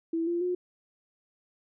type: tone with pitch steps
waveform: sine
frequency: 329.6 / 344.2 / 359.4 Hz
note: E4 / F4 / F4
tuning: 0 / -25 / +50 cents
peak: -26 dBFS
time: 0.13-0.55 s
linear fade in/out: 5 ms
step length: 140 ms
effects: none